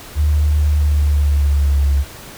sine tone with pitch glide, 74.7 to 69.7 Hz, D2 to C#2, +30 to +10 cents, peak -11 dBFS, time 0.15-2.05 s, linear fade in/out 50 ms, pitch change -120 cents, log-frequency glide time 0.7-1.93 s, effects pink hiss -36 dBFS RMS until 2.37 s

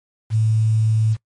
sine tone with quantisation, 110 Hz, A2, in tune, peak -14 dBFS, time 0.3-1.17 s, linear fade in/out 50 ms, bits 7, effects noise-tail reverb RT60 0.1 s tail -22 dB re dry + MP3 48 kbps

